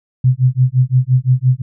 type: tone with tremolo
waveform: sine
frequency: 127.9 Hz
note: C3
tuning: 39 cents flat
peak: -6 dBFS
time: 0.24-1.62 s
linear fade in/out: 5 ms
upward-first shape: sine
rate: 5.8 Hz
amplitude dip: 100%
effects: none